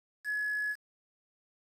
sine tone with quantisation, 1694 Hz, G#6, 34 cents sharp, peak -30 dBFS, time 0.24-0.76 s, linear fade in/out 50 ms, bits 8, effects low-pass 11000 Hz 12 dB/octave

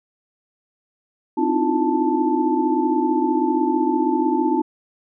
sine tone cluster, 259.1 / 305 / 320.5 / 351.3 / 880 Hz, C4 / D#4 / E4 / F4 / A5, -17 / -34 / -49 / +10 / 0 cents, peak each -23 dBFS, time 1.37-4.62 s, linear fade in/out 10 ms, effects none

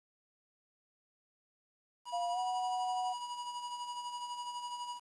square tone with tremolo, 970 Hz, B5, 31 cents flat, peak -38 dBFS, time 2.05-5 s, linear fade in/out 50 ms, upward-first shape sine, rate 12 Hz, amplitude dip 50%
sine tone with pitch glide, 698.5 to 740 Hz, F5 to F#5, 0 to 0 cents, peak -33 dBFS, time 2.12-3.14 s, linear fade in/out 20 ms, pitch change +100 cents, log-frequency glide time 2.32-2.38 s
effects resampled to 22050 Hz + 10-bit

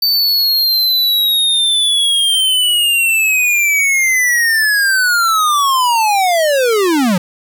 square linear sweep, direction down, 4587 to 168.7 Hz, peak -11 dBFS, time 0.02-7.18 s, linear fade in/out 5 ms, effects 7-bit

